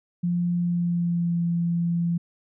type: tone with pitch glide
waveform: sine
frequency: 174.61 to 170.62 Hz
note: F3 to F3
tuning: 0 to -40 cents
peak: -21 dBFS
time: 0.23-2.18 s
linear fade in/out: 10 ms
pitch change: -40 cents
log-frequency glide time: 0.55-1.42 s
effects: none